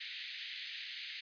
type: band-pass noise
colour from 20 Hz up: white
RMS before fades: -45 dBFS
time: 0-1.21 s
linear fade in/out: 10 ms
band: 1800 to 4400 Hz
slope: 48 dB/octave
effects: resampled to 11025 Hz